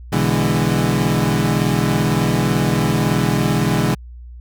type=chord; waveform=30% pulse; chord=E dominant seventh; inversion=second; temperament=equal with one note detuned; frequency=123.47 / 146.83 / 164.81 / 204.9 Hz; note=B2 / D3 / E3 / G#3; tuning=0 / 0 / 0 / -23 cents; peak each=-18 dBFS; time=0.12-3.95 s; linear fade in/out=10 ms; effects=added 60 Hz sine -33 dBFS peak until 4.4 s